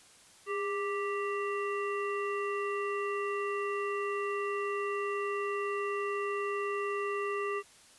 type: harmonic tone with a mistuned harmonic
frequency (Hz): 392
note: G4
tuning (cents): 0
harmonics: 1 / 3 / 5 / 7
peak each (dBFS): -33 / -36 / -41 / -43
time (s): 0.46-7.63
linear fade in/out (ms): 50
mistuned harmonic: 1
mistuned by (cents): +63
effects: white hiss -58 dBFS RMS until 7.98 s + resampled to 24000 Hz